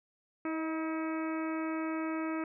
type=harmonic tone with a mistuned harmonic; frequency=320 Hz; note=D#4; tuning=49 cents sharp; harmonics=1 / 2 / 3 / 4 / 5 / 6 / 7 / 8; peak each=-33 / -42 / -45 / -42 / -48 / -50 / -47 / -52 dBFS; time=0.45-2.44 s; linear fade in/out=2 ms; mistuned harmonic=2; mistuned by=-24 cents; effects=none